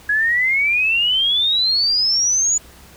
sine exponential sweep, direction up, 1661.2 to 6960 Hz, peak -14 dBFS, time 0.09-2.58 s, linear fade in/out 5 ms, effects added 64 Hz sine -48 dBFS peak until 2.96 s + pink hiss -45 dBFS RMS until 2.96 s

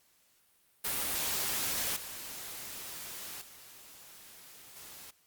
white noise with level steps, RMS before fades -33 / -43 / -53 / -49 dBFS, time 0.84-5.11 s, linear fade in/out 10 ms, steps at 1.96 / 3.41 / 4.76 s, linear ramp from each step 5 ms, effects white hiss -68 dBFS RMS until 5.26 s + Opus 48 kbps

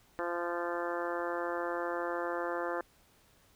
harmonic tone with a mistuned harmonic, 172.8 Hz, F3, 18 cents flat, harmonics 2 / 3 / 4 / 5 / 6 / 7 / 8 / 9 / 10, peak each -38 / -37 / -41 / -43 / -42 / -43 / -44 / -45 / -45 dBFS, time 0.19-2.81 s, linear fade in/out 0 ms, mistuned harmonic 10, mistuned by +20 cents, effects pink hiss -65 dBFS RMS until 3.55 s

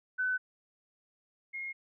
sine tone pair in turn, 1508 / 2146 Hz, F#6 / C7, +32 / +43 cents, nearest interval tritone, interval 611 cents, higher second, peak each -28 / -36 dBFS, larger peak first, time 0.18-0.38 / 1.53-1.73 s, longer neither, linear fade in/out 20 ms, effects none

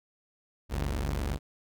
sawtooth tone pair together, 48.56 / 71 Hz, G1 / C#2, -16 / +42 cents, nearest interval perfect fifth, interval 658 cents, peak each -28 dBFS, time 0.69-1.39 s, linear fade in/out 50 ms, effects none

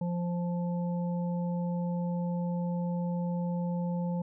harmonic tone, 174.61 Hz, F3, in tune, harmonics 1 / 3 / 5, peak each -29 / -39 / -43 dBFS, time 0.01-4.22 s, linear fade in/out 5 ms, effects none

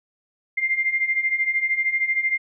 sine beating tone pair, 2093 / 2106 Hz, C7 / C7, 0 / +11 cents, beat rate 13 Hz, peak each -25 / -21 dBFS, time 0.57-2.38 s, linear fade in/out 10 ms, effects none

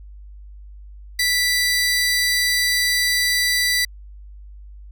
sawtooth tone pair together, 1975.5 / 4715 Hz, B6 / D8, 0 / +6 cents, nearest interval octave + minor third, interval 1506 cents, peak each -15 / -19 dBFS, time 1.19-3.85 s, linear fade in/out 5 ms, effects added 50 Hz sine -37 dBFS peak until 4.91 s

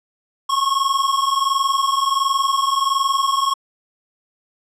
square tone pair together, 1078.6 / 1100 Hz, C#6 / C#6, -48 / -14 cents, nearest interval unison, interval 34 cents, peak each -21 / -19 dBFS, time 0.49-3.54 s, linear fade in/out 10 ms, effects low-pass 9000 Hz 12 dB/octave

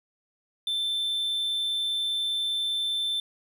triangle tone, 3545 Hz, A7, 12 cents sharp, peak -24 dBFS, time 0.67-3.2 s, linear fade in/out 2 ms, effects none

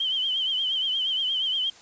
sine tone with vibrato, 3104 Hz, G7, 18 cents flat, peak -23 dBFS, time 0-1.7 s, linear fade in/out 5 ms, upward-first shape triangle, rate 8.5 Hz, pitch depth 86 cents each way, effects white hiss -50 dBFS RMS until 1.81 s + resampled to 16000 Hz

